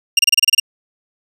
25% pulse tone bursts, 2794 Hz, F7, in tune, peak -4 dBFS, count 9, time 0.17-0.6 s, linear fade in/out 5 ms, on 22 ms, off 29 ms, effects resampled to 32000 Hz

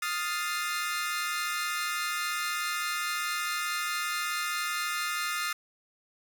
sawtooth chord, F dominant seventh, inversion third, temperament equal, 1244.5 / 1396.9 / 1760 / 2093 Hz, Eb6 / F6 / A6 / C7, 0 / 0 / 0 / 0 cents, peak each -30 / -31 / -34 / -33 dBFS, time 0.02-5.53 s, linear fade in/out 5 ms, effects none

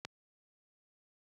click, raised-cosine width 0.2 ms, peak -21 dBFS, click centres 0.05 s, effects high-pass 100 Hz 12 dB/octave

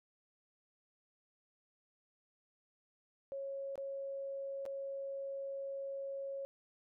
sine tone with dropouts, 549 Hz, C#5, 17 cents flat, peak -39 dBFS, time 3.32-6.45 s, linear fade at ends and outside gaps 0 ms, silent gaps 3.756-3.778 / 4.654-4.662 s, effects none

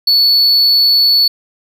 triangle tone, 4435 Hz, C#8, in tune, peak -6 dBFS, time 0.07-1.28 s, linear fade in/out 5 ms, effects none

